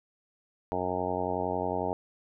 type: harmonic tone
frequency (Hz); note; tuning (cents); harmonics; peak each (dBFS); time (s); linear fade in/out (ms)
91; F#2; -28; 1 / 2 / 3 / 4 / 5 / 6 / 7 / 8 / 9 / 10; -41 / -40 / -38 / -38 / -35 / -39 / -35 / -39 / -35 / -38; 0.72-1.93; 0
effects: none